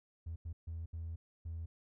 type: tone bursts at uneven times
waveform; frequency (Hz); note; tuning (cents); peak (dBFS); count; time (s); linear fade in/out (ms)
triangle; 82.41; E2; 0; -36; 5; 0.26-0.36 / 0.45-0.53 / 0.67-0.86 / 0.93-1.16 / 1.45-1.66; 10
effects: tanh soft clip ceiling -36 dBFS